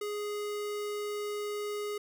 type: tone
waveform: square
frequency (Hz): 415.3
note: G#4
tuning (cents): 0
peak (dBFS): -34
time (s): 0.01-1.98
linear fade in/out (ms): 5
effects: none